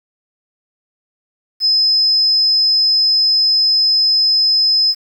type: tone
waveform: sine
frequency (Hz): 5100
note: D#8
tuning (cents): +42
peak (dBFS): -10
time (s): 1.6-4.95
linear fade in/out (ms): 50
effects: 7-bit